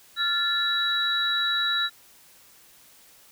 sine tone cluster, 1382 / 1743 / 3897 Hz, F6 / A6 / B7, -19 / -17 / -24 cents, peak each -28 / -29 / -24 dBFS, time 0.16-1.9 s, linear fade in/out 50 ms, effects white hiss -54 dBFS RMS until 3.31 s

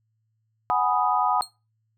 sine chord, G# minor seventh, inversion third, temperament equal, 740 / 830.6 / 987.8 / 1244.5 Hz, F#5 / G#5 / B5 / D#6, 0 / 0 / 0 / 0 cents, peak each -25 dBFS, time 0.7-1.41 s, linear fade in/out 0 ms
30% pulse tone with exponential decay, 4251 Hz, C8, 27 cents sharp, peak -24 dBFS, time 1.42-1.51 s, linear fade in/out 1 ms, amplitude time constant 19 ms
effects noise-tail reverb RT60 0.3 s tail -25 dB re dry + added 110 Hz sine -69 dBFS peak until 1.97 s

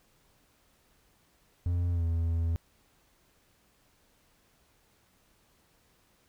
triangle tone with pitch glide, 87.31 to 83.13 Hz, F2 to E2, 0 to +15 cents, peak -24 dBFS, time 1.66-2.56 s, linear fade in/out 0 ms, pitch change -85 cents, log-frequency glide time 1.91-2.04 s, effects pink hiss -67 dBFS RMS until 6.28 s

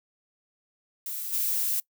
violet noise with level steps, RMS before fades -34 / -27 dBFS, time 1.06-1.8 s, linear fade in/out 2 ms, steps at 1.32 s, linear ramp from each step 20 ms, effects noise-tail reverb RT60 0.1 s tail -23 dB re dry

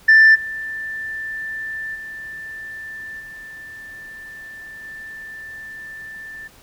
sine tone with level steps, 1771 Hz, A6, 11 cents sharp, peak -5 / -25 / -30 / -34 / -32 dBFS, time 0.08-6.48 s, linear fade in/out 10 ms, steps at 0.34 / 1.94 / 3.19 / 4.83 s, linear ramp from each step 20 ms, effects tanh soft clip ceiling -5 dBFS + pink hiss -49 dBFS RMS until 6.62 s

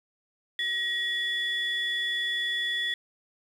sine tone pair together, 1900 / 3424 Hz, A#6 / A7, +33 / -48 cents, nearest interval minor seventh, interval 1019 cents, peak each -28 dBFS, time 0.59-2.94 s, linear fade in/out 2 ms, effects tanh soft clip ceiling -21 dBFS + 9-bit

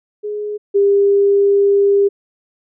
sine tone pair in turn, 417.7 / 400.5 Hz, G#4 / G4, +10 / +37 cents, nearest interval minor second, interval 73 cents, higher first, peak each -20 / -9 dBFS, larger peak second, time 0.23-0.58 / 0.74-2.09 s, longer second, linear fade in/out 20 ms, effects none

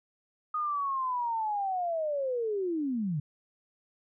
sine linear sweep, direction down, 1244.5 to 138.2 Hz, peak -28 dBFS, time 0.54-3.2 s, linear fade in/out 5 ms, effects none

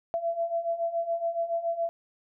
sine beating tone pair, 669 / 676.1 Hz, E5 / E5, +25 / +44 cents, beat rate 7.1 Hz, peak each -32 / -28 dBFS, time 0.14-1.89 s, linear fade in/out 0 ms, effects none

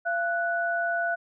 sine tone pair together, 684.5 / 1480 Hz, F5 / F#6, -35 / 0 cents, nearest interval octave + minor second, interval 1335 cents, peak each -27 dBFS, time 0.05-1.16 s, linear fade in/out 20 ms, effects none

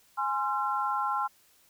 sine chord, F minor, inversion first, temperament equal with one note detuned, 830.6 / 1046.5 / 1361.1 Hz, Ab5 / C6 / F6, 0 / 0 / -45 cents, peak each -31 dBFS, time 0.17-1.28 s, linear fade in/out 20 ms, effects white hiss -63 dBFS RMS until 1.69 s

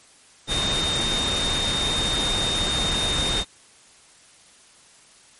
sine tone in noise, 3671 Hz, A#7, 27 cents flat, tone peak -23 dBFS, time 0.47-3.45 s, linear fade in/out 50 ms, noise pink, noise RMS -26 dBFS, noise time 0.47-3.45 s, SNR 0 dB, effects white hiss -52 dBFS RMS until 5.39 s + MP3 48 kbps

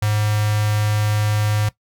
square tone with notch filter, 105.8 Hz, G#2, 33 cents sharp, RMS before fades -19 dBFS, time 0.02-1.69 s, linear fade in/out 5 ms, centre 280 Hz, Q 0.57, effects noise-tail reverb RT60 0.1 s tail -17 dB re dry

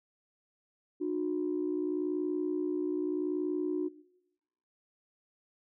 sine tone pair together, 302.2 / 363 Hz, D4 / F#4, +50 / -33 cents, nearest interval minor third, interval 317 cents, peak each -32 / -32 dBFS, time 1-3.89 s, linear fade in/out 20 ms, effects noise-tail reverb RT60 0.9 s tail -20 dB re dry + tanh soft clip ceiling -23 dBFS

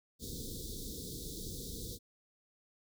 pink band-stop noise, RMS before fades -43 dBFS, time 0.19-1.99 s, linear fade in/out 50 ms, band 500 to 3500 Hz, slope 96 dB/octave, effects none

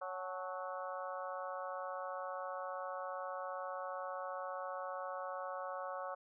harmonic tone with a mistuned harmonic, 185 Hz, F#3, in tune, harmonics 3 / 4 / 5 / 6 / 7 / 8, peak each -44 / -47 / -50 / -46 / -48 / -53 dBFS, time 0.01-6.15 s, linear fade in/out 10 ms, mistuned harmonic 5, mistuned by -81 cents, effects none

